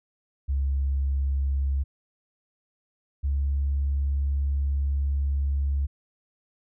sine tone pair in turn, 68.6 / 69.88 Hz, C#2 / C#2, -17 / +15 cents, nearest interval unison, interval 32 cents, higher second, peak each -21 dBFS, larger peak neither, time 0.48-1.84 / 3.23-5.87 s, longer second, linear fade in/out 20 ms, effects tanh soft clip ceiling -18 dBFS

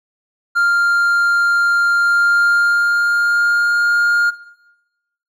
triangle tone with pitch glide, 1396.9 to 1413.9 Hz, F6 to F6, 0 to +21 cents, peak -10 dBFS, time 0.55-4.31 s, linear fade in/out 20 ms, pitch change +21 cents, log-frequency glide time 1.96-3.78 s, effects noise-tail reverb RT60 1.0 s tail -18 dB re dry

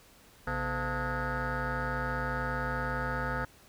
sine tone with frequency modulation, 700 Hz, F5, 4 cents sharp, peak -28 dBFS, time 0.47-3.45 s, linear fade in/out 5 ms, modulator 189 Hz, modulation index 5, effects tanh soft clip ceiling -27 dBFS + pink hiss -58 dBFS RMS until 3.68 s

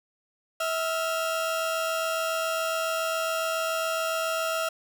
30% pulse tone pair together, 648.9 / 1385 Hz, E5 / F6, -27 / -15 cents, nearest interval octave + minor second, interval 1312 cents, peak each -25 / -28 dBFS, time 0.6-4.69 s, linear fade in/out 5 ms, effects none

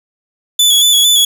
sawtooth tone with vibrato, 3429 Hz, A7, 45 cents flat, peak -4 dBFS, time 0.59-1.25 s, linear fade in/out 5 ms, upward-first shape square, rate 4.4 Hz, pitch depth 33 cents each way, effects none

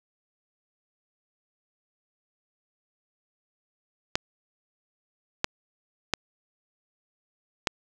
clicks, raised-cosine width 0.2 ms, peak -5 dBFS, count 4, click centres 4.155 / 5.444 / 6.137 / 7.672 s, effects none

